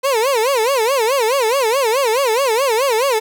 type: tone with vibrato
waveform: 30% pulse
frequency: 494.3 Hz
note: B4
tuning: 1 cent sharp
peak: -11 dBFS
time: 0.03-3.2 s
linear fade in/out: 20 ms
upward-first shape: sine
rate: 4.7 Hz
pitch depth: 230 cents each way
effects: none